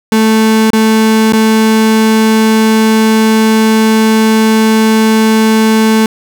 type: tone with dropouts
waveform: 35% pulse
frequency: 220 Hz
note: A3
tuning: in tune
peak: -4 dBFS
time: 0.12-6.06 s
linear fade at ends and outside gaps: 2 ms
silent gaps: 0.704-0.732 / 1.324-1.333 s
effects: none